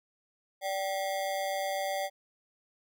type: ring-modulated tone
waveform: square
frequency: 677 Hz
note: E5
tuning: 46 cents sharp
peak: -28 dBFS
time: 0.61-2.1 s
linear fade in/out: 50 ms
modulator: 96.1 Hz
effects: none